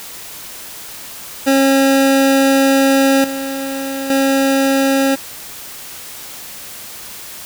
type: tone with level steps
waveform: 25% pulse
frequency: 271.3 Hz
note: C#4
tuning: 37 cents flat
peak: -6 / -17 / -8 dBFS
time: 1.46-5.16 s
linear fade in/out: 20 ms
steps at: 3.24 / 4.1 s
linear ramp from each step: 2 ms
effects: white hiss -32 dBFS RMS until 7.45 s